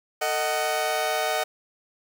sawtooth chord, D# diminished, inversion second, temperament just, 448 / 622.3 / 746.7 Hz, A4 / D#5 / F#5, +31 / 0 / +16 cents, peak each -28 / -23 / -23 dBFS, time 0.21-1.44 s, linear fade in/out 10 ms, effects 9-bit

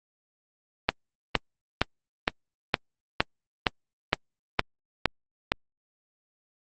click train, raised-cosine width 0.3 ms, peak -3 dBFS, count 11, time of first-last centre 0.89-5.52 s, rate 2.16 Hz, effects Opus 24 kbps

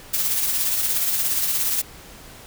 blue noise with tremolo, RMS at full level -20 dBFS, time 0.13-1.82 s, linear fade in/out 10 ms, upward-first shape triangle, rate 17 Hz, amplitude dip 45%, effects pink hiss -43 dBFS RMS until 2.46 s

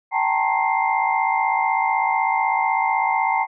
sine tone cluster, 771 / 871 / 927 / 1075 / 2095 Hz, G5 / A5 / A#5 / C6 / C7, -29 / -18 / -10 / +47 / +2 cents, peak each -23 / -23 / -22 / -29 / -25 dBFS, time 0.11-3.47 s, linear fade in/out 50 ms, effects none

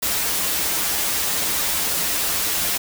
white noise with comb filter, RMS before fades -22 dBFS, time 0.02-2.78 s, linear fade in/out 10 ms, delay 8 ms, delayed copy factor -0.7, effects none

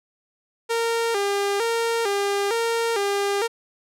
sawtooth tone with vibrato, 430.4 Hz, A4, 38 cents flat, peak -17 dBFS, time 0.69-3.48 s, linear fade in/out 20 ms, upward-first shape square, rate 1.1 Hz, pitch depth 120 cents each way, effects low-pass 11000 Hz 12 dB/octave

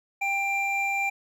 triangle tone pair together, 791.4 / 2370 Hz, G5 / D7, +16 / +15 cents, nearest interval octave + perfect fifth, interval 1899 cents, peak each -27 / -24 dBFS, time 0.21-1.1 s, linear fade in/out 10 ms, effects none

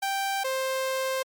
sawtooth tone pair in turn, 784 / 526.4 Hz, G5 / C5, 0 / +10 cents, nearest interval perfect fifth, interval 690 cents, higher first, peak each -22 dBFS, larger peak neither, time 0.02-0.44 / 0.44-1.23 s, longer second, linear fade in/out 10 ms, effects MP3 96 kbps

